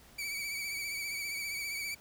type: tone with vibrato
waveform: sawtooth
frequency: 2285 Hz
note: D7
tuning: 48 cents flat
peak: -32 dBFS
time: 0.18-1.95 s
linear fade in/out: 10 ms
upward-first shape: triangle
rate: 15 Hz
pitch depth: 57 cents each way
effects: pink hiss -58 dBFS RMS until 2 s